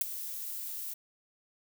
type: noise with ADSR envelope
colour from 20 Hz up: violet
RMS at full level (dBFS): -24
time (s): 0.01-0.94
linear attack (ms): 3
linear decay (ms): 13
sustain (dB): -15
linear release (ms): 8
effects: none